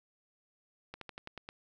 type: slowing click train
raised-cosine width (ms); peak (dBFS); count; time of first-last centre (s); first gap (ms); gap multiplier
0.3; -27; 7; 0.94-1.489; 73; 1.09
effects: none